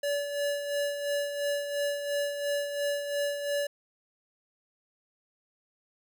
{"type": "tone with tremolo", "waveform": "square", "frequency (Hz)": 574, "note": "D5", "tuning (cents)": -40, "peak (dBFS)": -27, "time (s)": [0.03, 3.67], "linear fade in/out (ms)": 5, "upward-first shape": "sine", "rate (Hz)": 2.9, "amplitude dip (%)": 55, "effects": []}